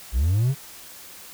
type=linear sweep; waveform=triangle; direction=up; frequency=51.91 to 143.5 Hz; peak=-15 dBFS; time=0.12-0.55 s; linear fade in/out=50 ms; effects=tanh soft clip ceiling -11 dBFS + white hiss -43 dBFS RMS until 1.33 s